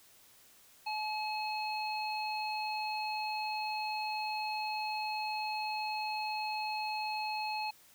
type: harmonic tone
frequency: 856 Hz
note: A5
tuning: 48 cents flat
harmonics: 1 / 3 / 5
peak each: -35 / -40 / -42 dBFS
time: 0.86-7.71 s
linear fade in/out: 10 ms
effects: white hiss -61 dBFS RMS until 7.94 s